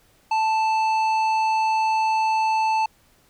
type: tone with tanh clipping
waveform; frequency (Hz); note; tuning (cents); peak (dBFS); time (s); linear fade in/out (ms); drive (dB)
sine; 880; A5; 0; -20; 0.31-2.86; 5; 11
effects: pink hiss -59 dBFS RMS until 3.29 s